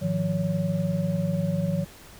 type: tone cluster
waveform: sine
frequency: 105.6 / 157.7 / 177.9 / 563 Hz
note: G#2 / D#3 / F3 / C#5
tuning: +29 / +24 / +32 / +27 cents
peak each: -33 / -27 / -26 / -32 dBFS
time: 0.01-1.85 s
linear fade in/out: 20 ms
effects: pink hiss -48 dBFS RMS until 2.19 s